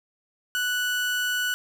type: tone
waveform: 30% pulse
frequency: 1480 Hz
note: F#6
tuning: in tune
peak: -21 dBFS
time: 0.55-1.54 s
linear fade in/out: 0 ms
effects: none